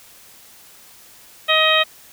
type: harmonic tone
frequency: 630 Hz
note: D#5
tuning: 21 cents sharp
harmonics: 1 / 2 / 3 / 4 / 5 / 6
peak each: -20 / -20 / -20 / -20 / -20 / -20 dBFS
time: 1.48-1.84 s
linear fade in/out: 20 ms
effects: white hiss -46 dBFS RMS until 2.12 s